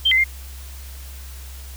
sine tone with pitch steps, 3155 / 2054 / 2111 Hz, G7 / C7 / C7, +10 / -33 / +15 cents, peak -13 dBFS, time 0.05-0.242 s, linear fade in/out 10 ms, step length 64 ms, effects added 66 Hz sine -34 dBFS peak until 1.76 s + white hiss -43 dBFS RMS until 1.76 s

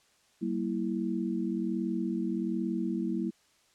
sine chord, E diminished, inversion first, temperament equal with one note detuned, 191.85 / 233.1 / 329.6 Hz, G3 / Bb3 / E4, -37 / 0 / 0 cents, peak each -33 dBFS, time 0.41-3.31 s, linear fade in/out 20 ms, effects white hiss -66 dBFS RMS until 3.74 s + low-pass 8000 Hz 12 dB/octave

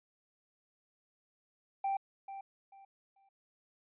triangle tone with echo, 784 Hz, G5, in tune, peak -28 dBFS, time 1.84-1.97 s, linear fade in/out 5 ms, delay 440 ms, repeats 3, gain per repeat -12 dB, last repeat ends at 3.29 s, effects tanh soft clip ceiling -24 dBFS + resampled to 8000 Hz

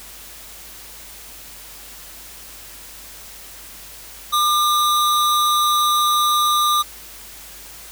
square tone pair together, 1199 / 3862 Hz, D6 / B7, +36 / -39 cents, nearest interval octave + minor sixth, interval 2025 cents, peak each -16 / -24 dBFS, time 4.32-6.83 s, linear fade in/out 20 ms, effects added 50 Hz sine -48 dBFS peak until 7.91 s + white hiss -39 dBFS RMS until 7.91 s

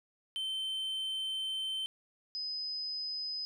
triangle / sine tone pair in turn, 3093 / 5028 Hz, G7 / D#8, -24 / +17 cents, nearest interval minor sixth, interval 841 cents, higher second, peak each -32 / -35 dBFS, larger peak first, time 0.36-1.86 / 2.35-3.45 s, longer first, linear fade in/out 0 ms, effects none

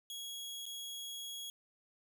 sawtooth tone with dropouts, 3322 Hz, G#7, in tune, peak -39 dBFS, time 0.1-1.5 s, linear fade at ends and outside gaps 1 ms, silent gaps 0.656-0.663 s, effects none

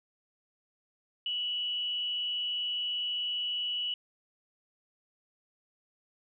sine tone with frequency modulation, 2945 Hz, F#7, 9 cents flat, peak -30 dBFS, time 1.26-3.94 s, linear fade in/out 2 ms, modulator 233 Hz, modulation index 0.25, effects none

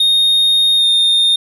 triangle tone with pitch glide, 3700 to 3658 Hz, A#7 to A#7, -14 to -33 cents, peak -8 dBFS, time 0-1.36 s, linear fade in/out 5 ms, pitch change -19 cents, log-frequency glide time 0.77-0.85 s, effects none

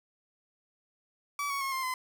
30% pulse tone with pitch steps, 1147 / 1115 / 1083.9 / 1053.6 / 1024.2 Hz, D6 / C#6 / C#6 / C6 / C6, -41 / +10 / -39 / +12 / -37 cents, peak -28 dBFS, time 1.39-1.94 s, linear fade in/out 2 ms, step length 110 ms, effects 10-bit

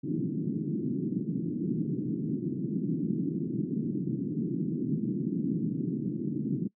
pink band-pass noise, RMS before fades -31 dBFS, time 0.03-6.68 s, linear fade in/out 10 ms, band 140 to 340 Hz, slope 48 dB/octave, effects noise-tail reverb RT60 0.1 s tail -23 dB re dry

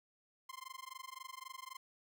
sawtooth tone with amplitude modulation, 1046.5 Hz, C6, in tune, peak -40 dBFS, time 0.49-1.77 s, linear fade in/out 5 ms, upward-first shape sine, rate 23.8 Hz, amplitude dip 100%, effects none

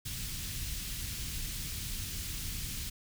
pink band-stop noise, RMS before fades -38 dBFS, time 0.05-2.9 s, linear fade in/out 10 ms, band 150 to 3000 Hz, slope 12 dB/octave, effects none

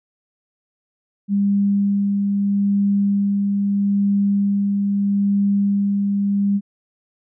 sine tone with tremolo, 200.5 Hz, G3, 39 cents sharp, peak -14 dBFS, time 1.28-6.61 s, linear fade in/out 50 ms, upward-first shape sine, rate 0.78 Hz, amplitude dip 25%, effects none

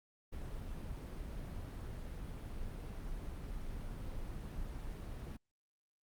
brown noise, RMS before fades -43 dBFS, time 0.32-5.37 s, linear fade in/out 10 ms, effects Opus 32 kbps

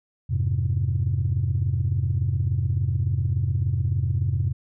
sine chord, F minor, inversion none, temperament equal, 87.31 / 103.83 / 130.81 Hz, F2 / Ab2 / C3, 0 / 0 / 0 cents, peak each -24 dBFS, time 0.29-4.53 s, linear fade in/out 20 ms, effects tanh soft clip ceiling -14 dBFS

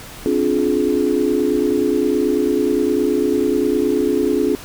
sine chord, D half-diminished seventh, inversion third, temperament just, 264.3 / 293.7 / 352.4 / 422.9 Hz, C4 / D4 / F4 / Ab4, +18 / 0 / +16 / +31 cents, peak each -21 / -20 / -20 / -19 dBFS, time 0.26-4.55 s, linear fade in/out 0 ms, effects pink hiss -36 dBFS RMS until 4.64 s

